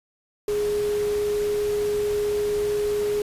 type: tone in noise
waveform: sine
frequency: 415.3 Hz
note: G#4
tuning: in tune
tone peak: -21 dBFS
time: 0.48-3.22 s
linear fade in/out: 2 ms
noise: pink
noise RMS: -37 dBFS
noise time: 0.48-3.22 s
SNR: +13 dB
effects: resampled to 32000 Hz